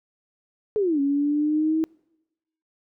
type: exponential two-way sweep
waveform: sine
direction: down then up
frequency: 440 to 277.2 to 321.8 Hz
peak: -19 dBFS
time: 0.76-1.84 s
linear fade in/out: 0 ms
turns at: 1 s
effects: noise-tail reverb RT60 0.9 s tail -25 dB re dry